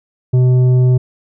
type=tone with tanh clipping; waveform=sine; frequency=126.5 Hz; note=B2; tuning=42 cents sharp; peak=-9 dBFS; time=0.33-0.98 s; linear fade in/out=10 ms; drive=8 dB; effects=none